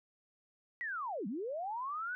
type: linear two-way sweep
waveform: sine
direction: down then up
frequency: 1975.5 to 179.9 to 1520 Hz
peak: -36 dBFS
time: 0.81-2.15 s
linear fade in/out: 0 ms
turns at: 1.27 s
effects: none